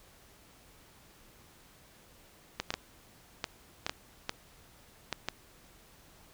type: clicks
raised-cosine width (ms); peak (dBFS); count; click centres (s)
0.2; -14; 9; 2.6 / 2.705 / 2.74 / 3.442 / 3.865 / 3.895 / 4.294 / 5.127 / 5.286
effects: pink hiss -59 dBFS RMS until 6.33 s